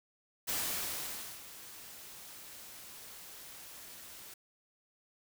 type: noise with ADSR envelope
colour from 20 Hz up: white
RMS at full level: -34 dBFS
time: 0.47-4.34 s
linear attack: 22 ms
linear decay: 910 ms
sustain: -16 dB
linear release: 5 ms
effects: none